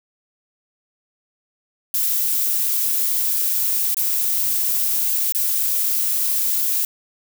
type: noise with dropouts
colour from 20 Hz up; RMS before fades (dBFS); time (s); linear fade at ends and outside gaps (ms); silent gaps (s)
violet; -20; 1.94-6.85; 2; 3.945-3.968 / 5.323-5.348
effects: none